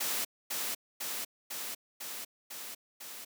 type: noise with echo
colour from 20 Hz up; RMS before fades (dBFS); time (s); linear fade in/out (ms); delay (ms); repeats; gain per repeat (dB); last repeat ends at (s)
white; -33; 0-0.25; 10; 500; 6; -2; 3.25
effects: high-pass 200 Hz 12 dB/octave